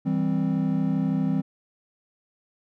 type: chord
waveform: triangle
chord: C major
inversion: first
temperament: just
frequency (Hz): 163.52 / 196.22 / 261.6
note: E3 / G3 / C4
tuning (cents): -14 / +2 / 0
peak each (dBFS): -24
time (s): 0.05-1.42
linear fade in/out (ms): 20
effects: none